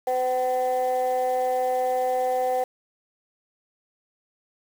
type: tone pair together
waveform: sine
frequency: 509 / 761.3 Hz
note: C5 / F#5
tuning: -48 / +49 cents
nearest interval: perfect fifth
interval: 697 cents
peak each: -22 dBFS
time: 0.07-2.64 s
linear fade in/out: 5 ms
effects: tanh soft clip ceiling -18 dBFS + 7-bit